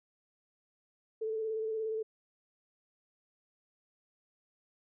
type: tone with vibrato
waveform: sine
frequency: 440 Hz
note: A4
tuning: in tune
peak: -32 dBFS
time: 1.21-2.03 s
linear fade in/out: 10 ms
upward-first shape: square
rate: 17 Hz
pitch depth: 20 cents each way
effects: none